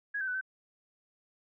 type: tone with pitch steps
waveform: sine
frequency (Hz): 1661 / 1547 / 1494 / 1536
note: G#6 / G6 / F#6 / G6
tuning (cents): 0 / -23 / +16 / -36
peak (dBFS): -31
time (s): 0.14-0.412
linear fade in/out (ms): 10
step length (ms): 68
effects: none